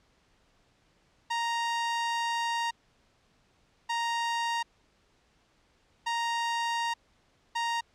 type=tone bursts at uneven times; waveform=sawtooth; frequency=932.3 Hz; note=A#5; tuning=in tune; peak=-24 dBFS; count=4; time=1.3-2.71 / 3.89-4.63 / 6.06-6.94 / 7.55-7.81 s; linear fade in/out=10 ms; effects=pink hiss -67 dBFS RMS until 7.94 s + low-pass 6000 Hz 12 dB/octave